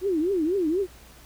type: tone with vibrato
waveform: sine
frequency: 349.2 Hz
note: F4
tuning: in tune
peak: -21 dBFS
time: 0.01-0.87 s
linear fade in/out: 50 ms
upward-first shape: triangle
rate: 4.1 Hz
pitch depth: 290 cents each way
effects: added 60 Hz sine -51 dBFS peak until 1.25 s + pink hiss -51 dBFS RMS until 1.25 s